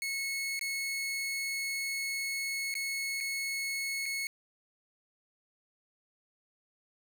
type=tone with dropouts; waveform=sawtooth; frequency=2191 Hz; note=C#7; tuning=21 cents flat; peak=-29 dBFS; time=0.02-4.27 s; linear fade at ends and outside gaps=1 ms; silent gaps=0.593-0.611 / 2.741-2.752 / 3.204-3.208 / 4.057-4.061 s; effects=none